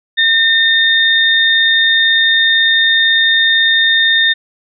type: tone pair together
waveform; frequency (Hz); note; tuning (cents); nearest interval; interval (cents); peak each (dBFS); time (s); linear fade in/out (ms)
sine; 1816 / 3654; A#6 / A#7; -46 / -35; octave; 1211; -11; 0.17-4.34; 20
effects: none